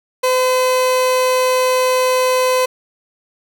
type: tone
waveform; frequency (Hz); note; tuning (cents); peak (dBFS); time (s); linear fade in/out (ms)
30% pulse; 510; C5; -44; -10; 0.23-2.66; 10
effects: none